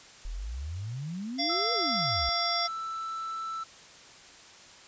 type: exponential two-way sweep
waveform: sine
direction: up then down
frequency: 37.03 to 493.9 to 60.2 Hz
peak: -33 dBFS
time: 0.25-2.29 s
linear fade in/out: 0 ms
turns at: 1.73 s
type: harmonic tone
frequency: 690 Hz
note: F5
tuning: 21 cents flat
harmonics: 1 / 3 / 5 / 7 / 8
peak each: -33 / -36 / -36 / -33 / -31 dBFS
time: 1.38-2.68 s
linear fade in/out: 20 ms
type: tone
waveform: triangle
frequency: 1325 Hz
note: E6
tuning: 9 cents sharp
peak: -31 dBFS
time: 1.49-3.64 s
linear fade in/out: 10 ms
effects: white hiss -51 dBFS RMS until 4.87 s + resampled to 16000 Hz